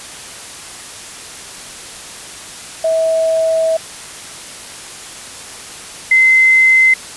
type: tone pair in turn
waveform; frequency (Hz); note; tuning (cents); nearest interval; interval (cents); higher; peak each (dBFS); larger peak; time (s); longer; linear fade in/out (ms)
sine; 648 / 2062; E5 / C7; -30 / -26; octave + minor sixth; 2004; second; -11 / -6; second; 2.84-3.77 / 6.11-6.94; first; 5
effects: white hiss -31 dBFS RMS until 7.16 s + resampled to 24000 Hz